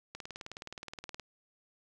click train, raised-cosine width 0.2 ms, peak -25 dBFS, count 21, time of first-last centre 0.15-1.197 s, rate 19.1 Hz, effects none

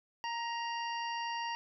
harmonic tone with a mistuned harmonic, 932.3 Hz, A#5, in tune, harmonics 1 / 2 / 3 / 5 / 6, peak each -36 / -43 / -43 / -48 / -51 dBFS, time 0.24-1.55 s, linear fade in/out 0 ms, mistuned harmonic 2, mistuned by +23 cents, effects none

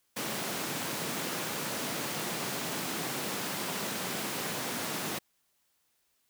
pink high-pass noise, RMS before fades -35 dBFS, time 0.16-5.19 s, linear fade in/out 10 ms, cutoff 150 Hz, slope 24 dB/octave, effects white hiss -74 dBFS RMS until 6.29 s

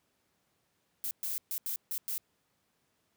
violet noise bursts at uneven times, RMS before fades -35 dBFS, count 6, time 1.04-1.11 / 1.23-1.38 / 1.51-1.58 / 1.66-1.76 / 1.91-1.98 / 2.08-2.18 s, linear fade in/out 0 ms, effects pink hiss -75 dBFS RMS until 3.16 s + high-pass 100 Hz 12 dB/octave

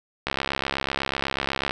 click train, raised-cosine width 0.3 ms, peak -8 dBFS, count 99, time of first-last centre 0.27-1.709 s, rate 68.1 Hz, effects none

